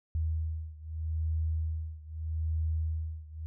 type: beating tone pair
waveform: sine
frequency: 79.3 / 80.1 Hz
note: D#2 / E2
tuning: +33 / -49 cents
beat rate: 0.8 Hz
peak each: -32 / -34 dBFS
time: 0.15-3.46 s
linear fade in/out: 0 ms
effects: none